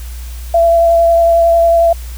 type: tone with vibrato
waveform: sine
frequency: 673 Hz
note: E5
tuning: 36 cents sharp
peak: -6 dBFS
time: 0.54-1.93 s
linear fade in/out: 5 ms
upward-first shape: sine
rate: 11 Hz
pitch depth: 12 cents each way
effects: added 60 Hz sine -23 dBFS peak until 2.17 s + white hiss -37 dBFS RMS until 2.17 s